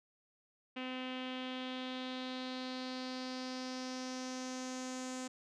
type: tone with low-pass filter sweep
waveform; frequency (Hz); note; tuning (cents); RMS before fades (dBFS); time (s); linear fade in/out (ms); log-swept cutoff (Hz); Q
sawtooth; 256.3; C4; -36; -42; 0.76-5.28; 10; 2800 to 7300; 3.9
effects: none